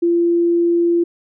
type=tone; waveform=sine; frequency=342.4 Hz; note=F4; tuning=34 cents flat; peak=-12 dBFS; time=0.02-1.04 s; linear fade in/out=10 ms; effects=none